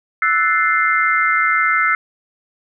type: chord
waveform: sine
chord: F# half-diminished seventh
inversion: third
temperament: equal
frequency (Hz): 1318.5 / 1480 / 1760 / 2093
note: E6 / F#6 / A6 / C7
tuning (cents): 0 / 0 / 0 / 0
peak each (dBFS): -17 / -20 / -22 / -17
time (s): 0.22-1.95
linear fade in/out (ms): 2
effects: none

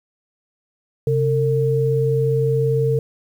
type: tone pair together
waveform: sine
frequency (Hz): 134 / 452.9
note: C3 / A#4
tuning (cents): +42 / -50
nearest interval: octave + major sixth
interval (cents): 2108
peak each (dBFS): -18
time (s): 1.07-2.99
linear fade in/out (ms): 2
effects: 8-bit

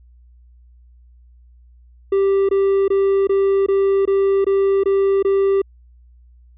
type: tone bursts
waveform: triangle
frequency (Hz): 392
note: G4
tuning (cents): 0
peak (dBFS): -11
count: 9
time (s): 2.12-5.618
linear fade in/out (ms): 5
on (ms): 370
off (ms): 21
effects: added 60 Hz sine -45 dBFS peak until 6.57 s + resampled to 8000 Hz

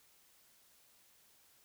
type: silence
effects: white hiss -67 dBFS RMS until 1.64 s

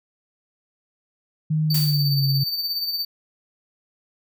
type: tone with pitch glide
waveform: sine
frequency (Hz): 155.4 to 136.86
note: D#3 to C#3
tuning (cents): -2 to -22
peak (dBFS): -18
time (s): 1.5-2.44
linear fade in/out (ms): 10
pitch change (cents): -220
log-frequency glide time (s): 1.65-2.24
type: tone with tremolo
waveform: square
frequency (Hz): 4584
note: D8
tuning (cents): -43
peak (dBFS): -22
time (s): 1.7-3.05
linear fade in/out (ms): 5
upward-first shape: sine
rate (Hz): 17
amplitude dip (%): 50
type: noise with exponential decay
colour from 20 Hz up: blue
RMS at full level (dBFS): -24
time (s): 1.74-2.2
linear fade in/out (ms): 5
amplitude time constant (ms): 100
effects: none

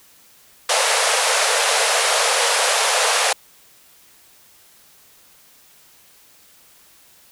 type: band-pass noise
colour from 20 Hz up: pink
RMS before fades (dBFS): -18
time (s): 0.69-3.33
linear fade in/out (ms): 5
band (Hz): 450 to 11000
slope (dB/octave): 96
effects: white hiss -51 dBFS RMS until 7.31 s

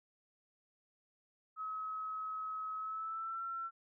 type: tone with pitch glide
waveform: sine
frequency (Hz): 1281 to 1349.4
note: E6 to E6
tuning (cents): -50 to +40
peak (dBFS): -38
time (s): 1.56-3.71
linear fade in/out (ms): 50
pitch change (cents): +90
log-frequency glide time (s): 2.77-3.42
effects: none

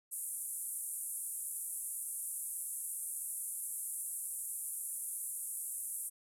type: band-pass noise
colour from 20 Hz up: pink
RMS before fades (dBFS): -41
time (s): 0.11-6.1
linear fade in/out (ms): 20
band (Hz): 8700 to 12000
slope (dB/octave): 48
effects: none

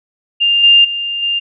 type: tone with level steps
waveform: sine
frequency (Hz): 2801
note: F7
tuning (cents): +4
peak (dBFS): -9 / -4 / -17 / -13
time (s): 0.4-1.4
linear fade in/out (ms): 20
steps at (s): 0.63 / 0.84 / 1.22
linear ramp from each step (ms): 10
effects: none

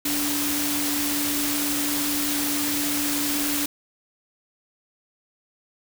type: tone in noise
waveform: sine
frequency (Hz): 290.7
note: D4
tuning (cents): -18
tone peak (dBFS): -27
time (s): 0.05-3.66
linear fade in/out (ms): 5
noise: white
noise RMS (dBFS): -26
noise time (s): 0.05-3.66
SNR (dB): -4
effects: none

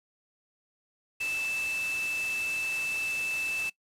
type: tone in noise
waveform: sine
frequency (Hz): 2637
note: E7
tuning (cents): 0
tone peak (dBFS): -29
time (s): 1.2-3.7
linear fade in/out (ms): 10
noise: white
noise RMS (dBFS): -39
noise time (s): 1.2-3.7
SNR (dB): +7
effects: noise-tail reverb RT60 0.1 s tail -20 dB re dry + low-pass 10000 Hz 12 dB/octave

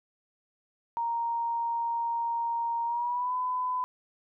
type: tone with pitch glide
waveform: sine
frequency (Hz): 932.3 to 1005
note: A#5 to B5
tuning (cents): 0 to +30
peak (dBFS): -27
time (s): 0.97-3.84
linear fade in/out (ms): 0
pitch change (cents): +130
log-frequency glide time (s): 2.85-3.34
effects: none

